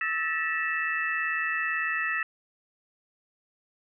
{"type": "tone cluster", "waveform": "sine", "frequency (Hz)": [1307, 1771, 1929, 2634], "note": ["E6", "A6", "B6", "E7"], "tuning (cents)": [-15, 11, -41, -2], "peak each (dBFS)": [-33, -31, -30, -33], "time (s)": [0.01, 2.23], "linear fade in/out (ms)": 2, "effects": []}